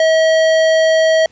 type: tone with hard clipping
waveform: sine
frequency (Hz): 641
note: E5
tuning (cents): -49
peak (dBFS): -11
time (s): 0-1.26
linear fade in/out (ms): 2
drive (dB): 15
effects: pink hiss -52 dBFS RMS until 1.31 s + resampled to 16000 Hz